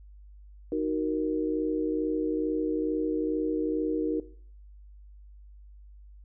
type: chord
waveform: sine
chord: D# minor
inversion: none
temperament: just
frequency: 311.1 / 373.4 / 466.7 Hz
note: D#4 / F#4 / A#4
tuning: 0 / +16 / +2 cents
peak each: -29 / -32 / -30 dBFS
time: 0.72-4.2 s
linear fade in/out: 2 ms
effects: noise-tail reverb RT60 0.5 s tail -18 dB re dry + added 50 Hz sine -47 dBFS peak until 6.24 s